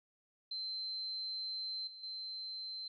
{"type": "tone with level steps", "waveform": "sine", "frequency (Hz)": 4100, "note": "C8", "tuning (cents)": -36, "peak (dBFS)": [-38, -49, -41], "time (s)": [0.51, 2.88], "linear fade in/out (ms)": 5, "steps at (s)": [1.87, 2.03], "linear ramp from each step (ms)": 5, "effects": []}